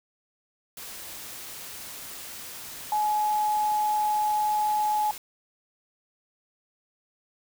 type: tone in noise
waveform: sine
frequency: 846 Hz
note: G#5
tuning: 32 cents sharp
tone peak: -22 dBFS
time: 2.92-5.11 s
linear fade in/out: 2 ms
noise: white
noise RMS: -40 dBFS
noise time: 0.77-5.18 s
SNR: +15 dB
effects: none